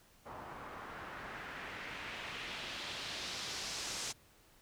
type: noise with low-pass filter sweep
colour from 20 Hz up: white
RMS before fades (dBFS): -44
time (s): 0.25-4.13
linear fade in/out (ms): 20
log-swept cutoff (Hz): 960 to 6700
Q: 1.5
effects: pink hiss -65 dBFS RMS until 4.61 s